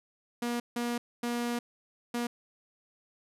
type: tone bursts at uneven times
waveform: sawtooth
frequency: 239 Hz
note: A#3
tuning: 43 cents sharp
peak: -26 dBFS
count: 4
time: 0.42-0.6 / 0.76-0.98 / 1.23-1.59 / 2.14-2.27 s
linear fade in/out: 5 ms
effects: resampled to 32000 Hz